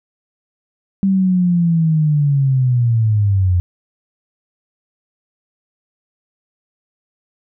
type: linear sweep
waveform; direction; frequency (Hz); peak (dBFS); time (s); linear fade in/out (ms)
sine; down; 196 to 87.31; -11; 1.03-3.6; 0
effects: none